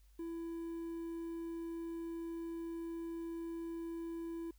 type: tone with quantisation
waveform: triangle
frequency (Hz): 333.3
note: E4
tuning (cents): +19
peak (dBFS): -38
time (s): 0.19-4.51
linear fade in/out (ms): 5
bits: 11
effects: added 50 Hz sine -61 dBFS peak until 4.58 s + white hiss -75 dBFS RMS until 4.58 s